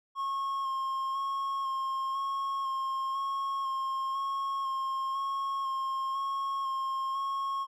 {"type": "tone with vibrato", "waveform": "triangle", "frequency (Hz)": 1080, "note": "C#6", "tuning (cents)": -45, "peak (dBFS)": -28, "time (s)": [0.15, 7.67], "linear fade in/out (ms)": 50, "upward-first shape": "square", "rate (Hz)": 1, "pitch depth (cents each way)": 16, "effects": []}